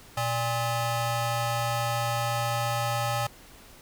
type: ring-modulated tone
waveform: 25% pulse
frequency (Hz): 466.2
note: A#4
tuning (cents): 0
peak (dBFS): -19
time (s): 0.17-3.27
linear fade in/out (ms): 5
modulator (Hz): 347
effects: pink hiss -51 dBFS RMS until 3.81 s